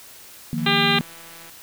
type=chord; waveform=sine; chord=Eb suspended second; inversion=none; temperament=equal; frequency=155.56 / 174.61 / 233.1 Hz; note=Eb3 / F3 / Bb3; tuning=0 / 0 / 0 cents; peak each=-27 / -29 / -25 dBFS; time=0.53-1.01 s; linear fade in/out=0 ms
type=click train; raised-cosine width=0.3 ms; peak=-29 dBFS; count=153; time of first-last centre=0.58-1.496 s; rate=166 Hz
type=harmonic tone; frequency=399.8 Hz; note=G4; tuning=34 cents sharp; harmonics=1 / 2 / 3 / 4 / 5 / 6 / 7 / 8 / 9 / 10; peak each=-26 / -26 / -26 / -26 / -26 / -26 / -26 / -26 / -26 / -26 dBFS; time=0.66-0.99 s; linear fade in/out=5 ms
effects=white hiss -44 dBFS RMS until 1.62 s